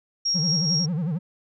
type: tone with tremolo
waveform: sine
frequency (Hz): 5588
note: F8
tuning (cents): 0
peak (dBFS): -20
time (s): 0.25-0.86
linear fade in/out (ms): 10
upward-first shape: sine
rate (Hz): 4.6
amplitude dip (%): 35
type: tone with vibrato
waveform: triangle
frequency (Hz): 164.81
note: E3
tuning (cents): 0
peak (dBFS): -21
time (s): 0.34-1.19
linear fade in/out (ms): 20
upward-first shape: sine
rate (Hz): 11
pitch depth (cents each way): 200
effects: none